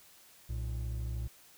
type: tone pair together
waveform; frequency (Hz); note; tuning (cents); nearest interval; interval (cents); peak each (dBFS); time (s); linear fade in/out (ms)
triangle; 61.74 / 114.95; B1 / A#2; 0 / -24; major seventh; 1076; -33 / -37; 0.49-1.28; 10
effects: white hiss -59 dBFS RMS until 1.57 s